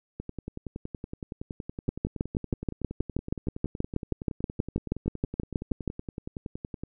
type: two click trains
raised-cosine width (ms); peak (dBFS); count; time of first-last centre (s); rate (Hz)
3; -22 / -13; 72 / 26; 0.2-6.836 / 1.89-5.877; 10.7 / 6.27
effects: none